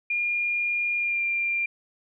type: tone with pitch glide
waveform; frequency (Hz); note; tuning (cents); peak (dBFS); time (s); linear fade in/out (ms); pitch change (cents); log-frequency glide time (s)
sine; 2416 to 2384; D7 to D7; +48 to +25; -23; 0.1-1.66; 5; -23; 0.98-1.22
effects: none